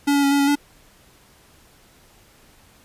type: tone with pitch steps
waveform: square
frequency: 284.8 / 283.2 / 278.7 / 283.5 / 280.1 / 288.2 Hz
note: C#4 / C#4 / C#4 / C#4 / C#4 / D4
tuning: +47 / +37 / +9 / +39 / +18 / -33 cents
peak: -16 dBFS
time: 0.07-0.556 s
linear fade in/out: 10 ms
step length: 81 ms
effects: pink hiss -53 dBFS RMS until 2.84 s + resampled to 32000 Hz